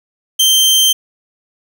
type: tone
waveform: sawtooth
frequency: 3136 Hz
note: G7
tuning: in tune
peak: -5 dBFS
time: 0.39-0.93 s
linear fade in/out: 10 ms
effects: none